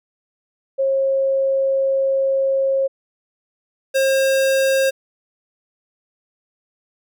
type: tone pair in turn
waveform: sine / square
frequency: 540 / 536 Hz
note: C#5 / C5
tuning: -45 / +42 cents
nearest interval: unison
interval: 13 cents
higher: first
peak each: -15 dBFS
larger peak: neither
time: 0.78-2.88 / 3.94-4.91 s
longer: first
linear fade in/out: 20 ms
effects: none